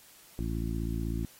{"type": "harmonic tone", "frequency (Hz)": 56, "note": "A1", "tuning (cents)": 31, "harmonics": [1, 2, 3, 4, 5, 6], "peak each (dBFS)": [-33, -36, -38, -39, -40, -41], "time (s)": [0.39, 1.25], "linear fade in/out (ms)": 0, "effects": ["white hiss -56 dBFS RMS until 1.39 s", "AAC 48 kbps"]}